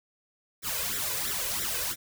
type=noise with flanger; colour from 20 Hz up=white; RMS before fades=-31 dBFS; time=0.62-1.96 s; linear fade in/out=50 ms; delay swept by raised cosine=0.53 to 2.03 ms; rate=3 Hz; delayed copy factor=+0.85; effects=none